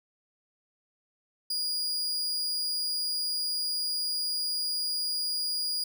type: tone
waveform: 40% pulse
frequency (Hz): 4868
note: D#8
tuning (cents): -39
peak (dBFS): -27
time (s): 1.5-5.84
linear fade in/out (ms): 5
effects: none